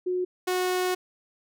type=tone pair in turn; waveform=sine / sawtooth; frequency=363.7 / 365.8 Hz; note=F#4 / F#4; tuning=-30 / -20 cents; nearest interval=unison; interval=10 cents; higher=second; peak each=-24 / -20 dBFS; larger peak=second; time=0.06-0.25 / 0.47-0.95 s; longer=second; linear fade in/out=10 ms; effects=none